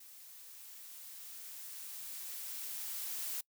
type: noise with level ramp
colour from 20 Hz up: blue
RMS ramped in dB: -55 to -39 dBFS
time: 0-3.41 s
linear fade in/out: 5 ms
effects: noise-tail reverb RT60 0.1 s tail -24 dB re dry